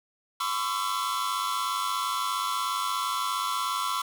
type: tone cluster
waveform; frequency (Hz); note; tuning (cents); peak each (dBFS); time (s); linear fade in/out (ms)
45% pulse; 1016 / 1113 / 1235 / 1346 / 3434; B5 / C#6 / D#6 / E6 / A7; +49 / +7 / -13 / +36 / -43; -32 / -31 / -38 / -33 / -40; 0.4-4.02; 5
effects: none